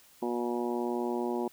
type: harmonic tone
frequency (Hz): 120.2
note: B2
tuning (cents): -46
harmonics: 2 / 3 / 4 / 5 / 6 / 7 / 8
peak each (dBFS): -34 / -32 / -40 / -42 / -41 / -40 / -41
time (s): 0.22-1.48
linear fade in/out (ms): 5
effects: white hiss -59 dBFS RMS until 1.52 s